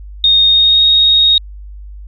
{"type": "tone with pitch glide", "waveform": "sine", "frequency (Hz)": [3700, 3743], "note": ["A#7", "A#7"], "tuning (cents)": [-14, 6], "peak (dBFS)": -6, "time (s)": [0.24, 1.38], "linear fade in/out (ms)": 2, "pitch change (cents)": 20, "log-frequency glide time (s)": [0.49, 0.85], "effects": ["added 50 Hz sine -28 dBFS peak until 2.07 s"]}